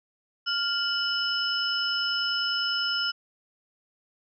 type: tone cluster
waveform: sine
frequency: 1401 / 2970 / 5200 Hz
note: F6 / F#7 / E8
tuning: +5 / +6 / -24 cents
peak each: -29 dBFS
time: 0.46-3.12 s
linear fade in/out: 20 ms
effects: none